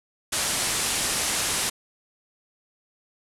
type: low-pass noise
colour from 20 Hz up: white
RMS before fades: -26 dBFS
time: 0.32-1.7 s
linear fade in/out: 10 ms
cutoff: 11000 Hz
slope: 48 dB/octave
effects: none